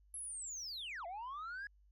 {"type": "linear two-way sweep", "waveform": "sine", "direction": "down then up", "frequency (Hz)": [11175, 659.3, 1690], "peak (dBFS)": -40, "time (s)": [0.14, 1.67], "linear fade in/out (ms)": 2, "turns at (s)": 1.06, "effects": ["tanh soft clip ceiling -41 dBFS", "added 50 Hz sine -64 dBFS peak until 1.91 s"]}